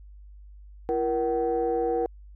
sine tone cluster, 338.3 / 472.9 / 757 Hz, E4 / A#4 / F#5, +45 / +25 / +39 cents, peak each -29 / -24 / -29 dBFS, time 0.89-2.06 s, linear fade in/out 0 ms, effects tanh soft clip ceiling -16 dBFS + added 50 Hz sine -44 dBFS peak until 2.35 s

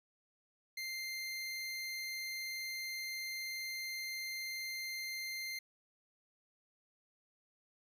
25% pulse tone, 2093 Hz, C7, in tune, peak -36 dBFS, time 0.77-5.59 s, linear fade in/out 5 ms, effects none

